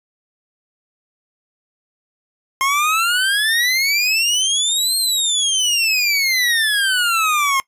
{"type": "exponential two-way sweep", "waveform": "25% pulse", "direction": "up then down", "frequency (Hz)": [1064, 4241, 1064], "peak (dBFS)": -11, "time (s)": [2.61, 7.6], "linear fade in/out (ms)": 0, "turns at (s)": 4.97, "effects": ["noise-tail reverb RT60 0.1 s tail -21 dB re dry", "resampled to 32000 Hz"]}